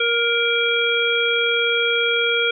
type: harmonic tone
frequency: 469.3 Hz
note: A#4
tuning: 12 cents sharp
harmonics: 1 / 3 / 5 / 7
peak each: -22 / -22 / -22 / -22 dBFS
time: 0-2.51 s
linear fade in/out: 5 ms
effects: none